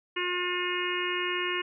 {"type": "harmonic tone", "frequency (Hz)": 357.9, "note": "F4", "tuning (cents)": 42, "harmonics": [1, 3, 4, 5, 6, 7, 8], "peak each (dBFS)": [-33, -35, -39, -35, -36, -37, -34], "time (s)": [0.16, 1.62], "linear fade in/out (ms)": 10, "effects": []}